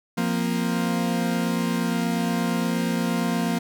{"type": "chord", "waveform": "40% pulse", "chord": "F suspended fourth", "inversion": "none", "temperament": "equal", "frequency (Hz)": [174.61, 233.1, 261.6], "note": ["F3", "Bb3", "C4"], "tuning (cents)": [0, 0, 0], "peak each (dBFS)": [-25, -24, -30], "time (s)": [0.17, 3.59], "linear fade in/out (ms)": 10, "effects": []}